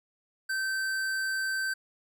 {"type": "tone with hard clipping", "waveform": "sine", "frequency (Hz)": 1550, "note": "G6", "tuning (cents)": -20, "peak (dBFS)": -30, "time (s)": [0.49, 1.74], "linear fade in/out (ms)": 10, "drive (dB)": 15, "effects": []}